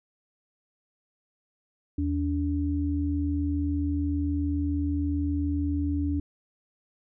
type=tone pair together; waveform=sine; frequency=80.5 / 287.4 Hz; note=E2 / D4; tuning=-41 / -37 cents; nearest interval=octave + minor seventh; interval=2204 cents; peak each=-27 dBFS; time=1.98-6.2 s; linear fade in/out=5 ms; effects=none